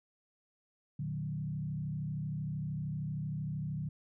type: tone with frequency modulation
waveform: sine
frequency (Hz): 150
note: D3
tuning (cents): +37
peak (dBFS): -34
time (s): 0.99-3.89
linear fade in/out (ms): 5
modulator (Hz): 33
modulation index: 0.99
effects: none